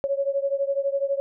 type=beating tone pair; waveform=sine; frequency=550 / 562 Hz; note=C#5 / C#5; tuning=-14 / +24 cents; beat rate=12 Hz; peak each=-24 / -26 dBFS; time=0.04-1.2 s; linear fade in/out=0 ms; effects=none